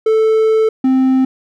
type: tone pair in turn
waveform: triangle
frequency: 440 / 261.6 Hz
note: A4 / C4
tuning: 0 / 0 cents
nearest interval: major sixth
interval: 900 cents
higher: first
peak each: -7 dBFS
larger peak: neither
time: 0.06-0.69 / 0.84-1.25 s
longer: first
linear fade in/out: 5 ms
effects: none